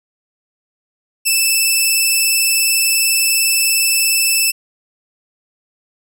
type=tone with vibrato; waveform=10% pulse; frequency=2637 Hz; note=E7; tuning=in tune; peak=-4 dBFS; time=1.25-4.52 s; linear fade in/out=20 ms; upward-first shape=sine; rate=20 Hz; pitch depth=31 cents each way; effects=none